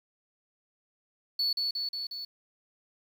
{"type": "tone with echo", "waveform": "sine", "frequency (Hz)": 4435, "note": "C#8", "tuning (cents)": 0, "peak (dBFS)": -23, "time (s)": [1.39, 1.53], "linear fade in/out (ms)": 5, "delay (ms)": 180, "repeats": 4, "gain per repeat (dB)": -3, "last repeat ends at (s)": 2.25, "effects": ["tanh soft clip ceiling -24 dBFS", "9-bit"]}